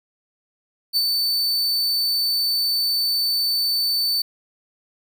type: tone with ADSR envelope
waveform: 45% pulse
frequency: 4528 Hz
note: C#8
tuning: 36 cents sharp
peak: -15 dBFS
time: 0.93-4.22 s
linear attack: 35 ms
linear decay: 50 ms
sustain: -3 dB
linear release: 5 ms
effects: none